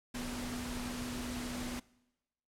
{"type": "tone in noise", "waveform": "sine", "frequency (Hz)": 245.4, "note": "B3", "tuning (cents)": -11, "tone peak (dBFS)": -40, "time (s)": [0.14, 1.8], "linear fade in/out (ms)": 10, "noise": "pink", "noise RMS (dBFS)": -42, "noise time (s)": [0.14, 1.8], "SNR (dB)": -1, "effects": ["noise-tail reverb RT60 1.0 s tail -23 dB re dry", "low-pass 11000 Hz 12 dB/octave"]}